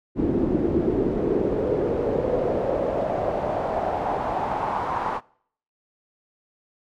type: noise with band-pass filter sweep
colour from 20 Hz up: brown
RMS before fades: -24 dBFS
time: 0.15-5.21 s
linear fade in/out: 50 ms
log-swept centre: 300 to 1000 Hz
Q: 3.6
effects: noise-tail reverb RT60 0.6 s tail -24 dB re dry